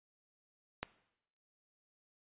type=click; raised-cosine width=0.3 ms; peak=-20 dBFS; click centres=0.83 s; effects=noise-tail reverb RT60 0.8 s tail -18 dB re dry + resampled to 8000 Hz